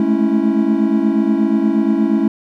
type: chord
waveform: triangle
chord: A major seventh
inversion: third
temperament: equal with one note detuned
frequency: 211.6 / 220 / 277.2 / 329.6 Hz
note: G#3 / A3 / C#4 / E4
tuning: +33 / 0 / 0 / 0 cents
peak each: -16 dBFS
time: 0-2.28 s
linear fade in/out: 2 ms
effects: none